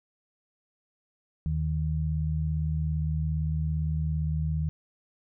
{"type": "tone pair together", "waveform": "sine", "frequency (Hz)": [78, 155.57], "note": ["D#2", "D#3"], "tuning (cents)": [5, 0], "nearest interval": "octave", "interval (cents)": 1195, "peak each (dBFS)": -28, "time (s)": [1.46, 4.69], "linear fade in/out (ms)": 0, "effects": []}